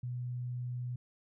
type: tone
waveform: sine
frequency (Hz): 123.47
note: B2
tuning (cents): 0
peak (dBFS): -35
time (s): 0.03-0.96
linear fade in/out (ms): 5
effects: none